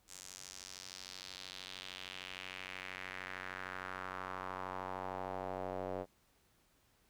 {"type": "tone with band-pass filter sweep", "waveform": "square", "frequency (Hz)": 46.55, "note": "F#1", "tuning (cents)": 11, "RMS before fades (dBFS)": -45, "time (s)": [0.07, 6.06], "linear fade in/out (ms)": 50, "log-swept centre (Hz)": [7500, 560], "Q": 2.2, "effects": ["pink hiss -72 dBFS RMS until 7.09 s"]}